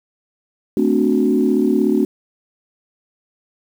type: chord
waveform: sine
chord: D dominant seventh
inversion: second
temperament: equal with one note detuned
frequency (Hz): 220 / 257.3 / 293.7 / 370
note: A3 / C4 / D4 / F#4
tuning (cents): 0 / -29 / 0 / 0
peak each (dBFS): -18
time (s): 0.77-2.05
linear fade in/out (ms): 2
effects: tanh soft clip ceiling -3 dBFS + 7-bit